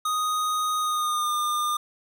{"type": "tone with pitch glide", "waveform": "square", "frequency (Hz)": [1244.5, 1207.7], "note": ["D#6", "D6"], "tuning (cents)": [0, 48], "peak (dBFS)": -24, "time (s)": [0.05, 1.77], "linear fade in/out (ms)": 5, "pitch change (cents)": -52, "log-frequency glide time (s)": [0.79, 1.32], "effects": []}